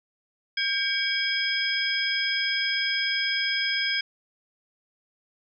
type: tone cluster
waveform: sine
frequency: 1597 / 2270 / 3264 / 5040 Hz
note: G6 / C#7 / G#7 / D#8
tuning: +32 / +41 / -31 / +21 cents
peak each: -29 dBFS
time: 0.57-4.01 s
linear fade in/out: 5 ms
effects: none